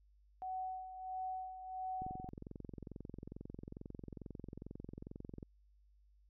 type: tone with tremolo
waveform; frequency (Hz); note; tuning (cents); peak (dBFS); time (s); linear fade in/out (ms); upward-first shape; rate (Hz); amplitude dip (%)
sine; 749; F#5; +21; -38; 0.42-2.29; 0; sine; 1.5; 65
type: click train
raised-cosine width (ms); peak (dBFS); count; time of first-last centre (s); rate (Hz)
3; -34; 77; 2.02-5.428; 22.3
effects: added 50 Hz sine -65 dBFS peak until 6.29 s